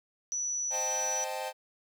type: tone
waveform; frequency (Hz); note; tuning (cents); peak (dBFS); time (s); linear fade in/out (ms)
sine; 5920; F#8; 0; -30; 0.32-1.24; 0
type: chord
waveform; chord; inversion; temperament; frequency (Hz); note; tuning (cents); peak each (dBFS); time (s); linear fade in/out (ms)
45% pulse; A half-diminished seventh; first; equal; 523.3 / 622.3 / 784 / 880; C5 / Eb5 / G5 / A5; 0 / 0 / 0 / 0; -39 / -40 / -39 / -39; 0.7-1.53; 50
effects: none